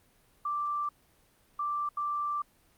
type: tone bursts at uneven times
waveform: sine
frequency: 1174.7 Hz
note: D6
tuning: in tune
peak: -29 dBFS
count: 3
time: 0.45-0.89 / 1.59-1.89 / 1.97-2.42 s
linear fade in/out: 5 ms
effects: pink hiss -65 dBFS RMS until 2.77 s + Opus 32 kbps